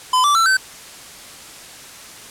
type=tone with pitch steps; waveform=square; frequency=1014 / 1164.8 / 1338 / 1536.9 Hz; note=B5 / D6 / E6 / G6; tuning=+45 / -15 / +25 / -35 cents; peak=-13 dBFS; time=0.13-0.57 s; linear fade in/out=5 ms; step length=110 ms; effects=white hiss -38 dBFS RMS until 2.3 s + low-pass 10000 Hz 12 dB/octave